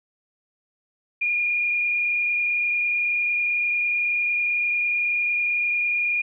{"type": "tone with frequency modulation", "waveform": "sine", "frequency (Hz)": 2425, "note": "D#7", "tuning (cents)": -45, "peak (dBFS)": -20, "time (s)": [1.21, 6.22], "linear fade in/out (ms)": 10, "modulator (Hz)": 29, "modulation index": 1.2, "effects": []}